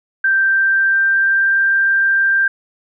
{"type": "tone with pitch glide", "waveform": "sine", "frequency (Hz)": [1568, 1581.6], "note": ["G6", "G6"], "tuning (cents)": [0, 15], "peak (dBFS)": -11, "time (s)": [0.24, 2.48], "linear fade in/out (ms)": 5, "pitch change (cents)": 15, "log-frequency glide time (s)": [0.45, 1.58], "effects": []}